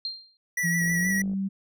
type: tone with exponential decay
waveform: sine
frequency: 4186 Hz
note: C8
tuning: in tune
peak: -26 dBFS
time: 0.05-0.37 s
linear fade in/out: 1 ms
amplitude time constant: 69 ms
type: tone with vibrato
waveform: square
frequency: 1937 Hz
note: B6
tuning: 34 cents flat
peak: -25 dBFS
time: 0.57-1.22 s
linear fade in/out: 5 ms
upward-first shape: triangle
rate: 6.4 Hz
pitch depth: 39 cents each way
type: tone with pitch glide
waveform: sine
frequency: 170 to 194.15 Hz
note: F3 to G3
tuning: -46 to -16 cents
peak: -25 dBFS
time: 0.63-1.49 s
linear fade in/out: 20 ms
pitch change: +230 cents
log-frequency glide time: 0.96-1.13 s
type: click train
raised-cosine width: 2 ms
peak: -32 dBFS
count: 28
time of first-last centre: 0.82-1.334 s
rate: 52.5 Hz
effects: none